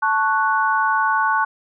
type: chord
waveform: sine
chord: F# minor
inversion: first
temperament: equal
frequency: 880 / 1108.7 / 1480 Hz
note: A5 / C#6 / F#6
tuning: 0 / 0 / 0 cents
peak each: -20 dBFS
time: 0.02-1.45 s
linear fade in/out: 10 ms
effects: none